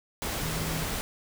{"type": "tone in noise", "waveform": "sine", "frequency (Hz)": 159.8, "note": "D#3", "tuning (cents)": 47, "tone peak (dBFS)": -33, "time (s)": [0.43, 0.83], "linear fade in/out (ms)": 0, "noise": "pink", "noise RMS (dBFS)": -32, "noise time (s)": [0.22, 1.01], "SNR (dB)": -4, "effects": []}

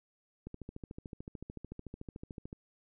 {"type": "click train", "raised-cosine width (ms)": 3, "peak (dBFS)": -30, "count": 29, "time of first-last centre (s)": [0.47, 2.529], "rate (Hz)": 13.6, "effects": []}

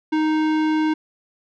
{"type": "tone with tanh clipping", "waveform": "sine", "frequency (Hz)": 311.1, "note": "D#4", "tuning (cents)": 0, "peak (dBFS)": -19, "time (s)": [0.12, 0.94], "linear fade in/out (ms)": 10, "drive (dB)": 18, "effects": []}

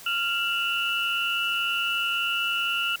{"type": "tone cluster", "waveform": "sine", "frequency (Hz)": [1388, 2699, 2910], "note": ["F6", "E7", "F#7"], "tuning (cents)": [-11, 40, -29], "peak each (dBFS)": -28, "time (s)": [0.06, 2.96], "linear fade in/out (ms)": 5, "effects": ["white hiss -45 dBFS RMS until 3 s"]}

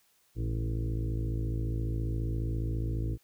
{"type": "harmonic tone with a mistuned harmonic", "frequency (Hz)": 54.6, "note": "A1", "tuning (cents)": -13, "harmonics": [1, 2, 3, 4, 5, 6, 7, 8, 9], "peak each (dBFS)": [-32, -32, -45, -47, -45, -41, -52, -48, -53], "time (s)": [0.35, 3.18], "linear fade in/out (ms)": 50, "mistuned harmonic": 2, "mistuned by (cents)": 76, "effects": ["white hiss -68 dBFS RMS until 3.23 s"]}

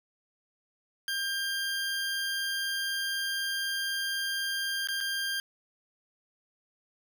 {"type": "tone with dropouts", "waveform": "20% pulse", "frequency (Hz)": 1596, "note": "G6", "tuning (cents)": 31, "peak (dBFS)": -25, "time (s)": [1.08, 5.4], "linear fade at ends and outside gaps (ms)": 1, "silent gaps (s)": [[4.873, 4.886], [5.005, 5.009]], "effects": []}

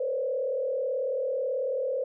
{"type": "tone with frequency modulation", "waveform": "sine", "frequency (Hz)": 525, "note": "C5", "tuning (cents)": 6, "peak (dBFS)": -26, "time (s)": [0, 2.04], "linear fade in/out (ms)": 5, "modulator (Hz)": 38.3, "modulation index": 1.1, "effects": []}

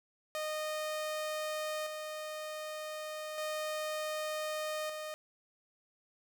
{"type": "tone with tremolo", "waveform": "sawtooth", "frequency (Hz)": 616, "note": "D#5", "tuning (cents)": -17, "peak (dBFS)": -31, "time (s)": [0.35, 5.14], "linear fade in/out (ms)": 0, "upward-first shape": "square", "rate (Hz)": 0.33, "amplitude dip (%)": 40, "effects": []}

